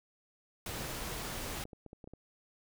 pink noise, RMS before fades -40 dBFS, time 0.66-1.64 s, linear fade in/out 2 ms
clicks, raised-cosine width 2 ms, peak -35 dBFS, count 12, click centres 0.809 / 0.891 / 1.025 / 1.076 / 1.355 / 1.654 / 1.732 / 1.863 / 1.931 / 2.042 / 2.075 / 2.136 s
effects none

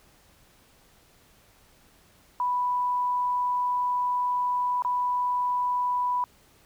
sine tone with dropouts, 987.8 Hz, B5, in tune, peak -23 dBFS, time 2.4-6.24 s, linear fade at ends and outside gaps 1 ms, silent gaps 4.822-4.848 s, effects pink hiss -59 dBFS RMS until 6.65 s

